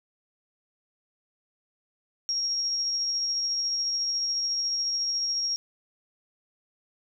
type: tone with tremolo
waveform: sine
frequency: 5588 Hz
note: F8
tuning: in tune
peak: -24 dBFS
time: 2.29-5.56 s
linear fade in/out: 0 ms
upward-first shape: triangle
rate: 14 Hz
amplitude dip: 25%
effects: none